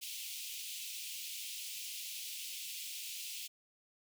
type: high-pass noise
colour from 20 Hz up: pink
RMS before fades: -44 dBFS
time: 0.01-3.48 s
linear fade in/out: 20 ms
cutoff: 2500 Hz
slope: 48 dB/octave
effects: none